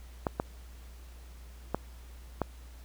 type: clicks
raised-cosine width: 1 ms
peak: -14 dBFS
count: 4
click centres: 0.268 / 0.399 / 1.746 / 2.417 s
effects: added 60 Hz sine -46 dBFS peak until 2.84 s + pink hiss -58 dBFS RMS until 2.84 s